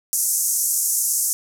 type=band-pass noise; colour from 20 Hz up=white; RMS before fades=-21 dBFS; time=0.13-1.33 s; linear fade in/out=0 ms; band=5900 to 13000 Hz; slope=48 dB/octave; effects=none